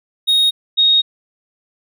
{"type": "tone pair in turn", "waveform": ["triangle", "sine"], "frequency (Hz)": [3738, 3738], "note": ["A#7", "A#7"], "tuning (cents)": [4, 4], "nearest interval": "unison", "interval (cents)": 0, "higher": "neither", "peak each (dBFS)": -9, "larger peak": "neither", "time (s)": [[0.27, 0.51], [0.77, 1.02]], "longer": "second", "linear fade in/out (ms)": 20, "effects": []}